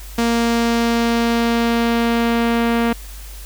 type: tone with low-pass filter sweep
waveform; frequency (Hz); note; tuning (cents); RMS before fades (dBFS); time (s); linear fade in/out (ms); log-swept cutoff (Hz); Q
sawtooth; 233.1; A#3; 0; -17; 0.18-2.93; 5; 7300 to 2700; 0.95
effects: added 50 Hz sine -32 dBFS peak until 3.45 s + white hiss -40 dBFS RMS until 3.45 s